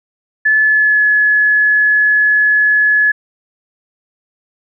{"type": "tone with pitch glide", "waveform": "sine", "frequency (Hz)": [1730, 1703.2], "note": ["A6", "G#6"], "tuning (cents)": [-30, 43], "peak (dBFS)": -8, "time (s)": [0.45, 3.12], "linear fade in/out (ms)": 10, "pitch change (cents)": -27, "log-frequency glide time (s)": [0.6, 1.02], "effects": []}